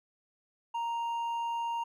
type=tone with hard clipping; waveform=sine; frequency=932.3 Hz; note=A#5; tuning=in tune; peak=-32 dBFS; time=0.74-1.84 s; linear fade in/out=10 ms; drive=4 dB; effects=none